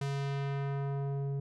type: tone with low-pass filter sweep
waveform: square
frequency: 139.3 Hz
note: C#3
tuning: 9 cents sharp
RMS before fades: -34 dBFS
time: 0.01-1.4 s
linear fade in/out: 5 ms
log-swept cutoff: 7900 to 370 Hz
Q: 0.81
effects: none